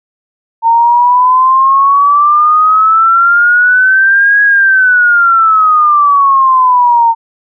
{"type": "exponential two-way sweep", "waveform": "sine", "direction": "up then down", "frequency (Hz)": [909, 1661.2, 909], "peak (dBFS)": -4, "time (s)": [0.62, 7.15], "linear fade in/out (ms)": 50, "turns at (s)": 4.42, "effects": []}